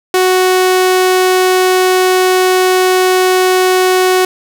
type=tone; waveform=sawtooth; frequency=370 Hz; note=F#4; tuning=in tune; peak=-4 dBFS; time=0.14-4.25 s; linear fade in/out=2 ms; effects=none